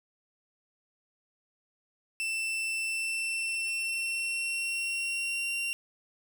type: tone with pitch glide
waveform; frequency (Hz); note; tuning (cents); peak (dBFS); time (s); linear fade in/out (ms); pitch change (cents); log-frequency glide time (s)
40% pulse; 2671 to 2757; E7 to F7; +22 to -23; -29; 2.2-5.73; 0; +55; 2.83-5.53
effects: none